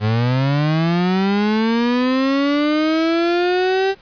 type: linear sweep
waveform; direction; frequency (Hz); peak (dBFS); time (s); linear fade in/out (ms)
35% pulse; up; 103.83 to 392; -13; 0-3.95; 50
effects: pink hiss -49 dBFS RMS until 4.01 s + resampled to 11025 Hz